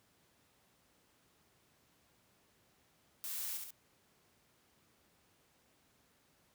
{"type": "noise with echo", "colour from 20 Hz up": "blue", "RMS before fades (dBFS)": -42, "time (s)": [3.24, 3.57], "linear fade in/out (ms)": 0, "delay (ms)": 68, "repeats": 2, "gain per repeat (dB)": -4, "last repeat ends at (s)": 3.706, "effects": ["pink hiss -71 dBFS RMS until 6.54 s", "high-pass 80 Hz 12 dB/octave"]}